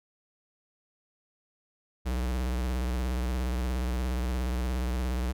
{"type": "tone with vibrato", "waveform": "square", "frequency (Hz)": 62.1, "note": "B1", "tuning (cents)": 10, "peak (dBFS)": -28, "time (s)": [2.05, 5.33], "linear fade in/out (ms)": 20, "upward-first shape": "square", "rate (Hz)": 17, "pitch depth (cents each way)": 74, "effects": []}